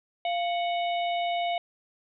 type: harmonic tone with a mistuned harmonic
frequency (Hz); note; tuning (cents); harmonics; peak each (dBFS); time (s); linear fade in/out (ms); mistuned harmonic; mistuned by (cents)
740; F#5; 0; 1 / 3 / 4 / 5; -26 / -36 / -38 / -40; 0.25-1.58; 2; 1; -110
effects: none